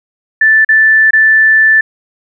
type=tone with dropouts; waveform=sine; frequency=1760 Hz; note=A6; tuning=in tune; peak=-4 dBFS; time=0.41-1.81 s; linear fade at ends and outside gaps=5 ms; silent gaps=0.648-0.689 / 1.108-1.132 s; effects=none